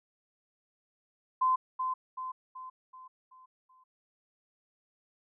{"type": "tone with echo", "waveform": "sine", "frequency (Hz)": 1030, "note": "C6", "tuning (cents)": -28, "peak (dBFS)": -23, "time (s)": [1.41, 1.56], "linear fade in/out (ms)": 10, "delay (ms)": 380, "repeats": 6, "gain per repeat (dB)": -6, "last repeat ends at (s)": 3.84, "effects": []}